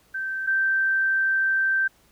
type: tone pair in turn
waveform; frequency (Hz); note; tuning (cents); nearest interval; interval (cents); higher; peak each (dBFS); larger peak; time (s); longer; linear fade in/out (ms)
sine; 1555 / 1561.8; G6 / G6; -14 / -7; unison; 7; second; -26 / -19; second; 0.14-0.47 / 0.47-1.88; second; 10
effects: pink hiss -60 dBFS RMS until 2.11 s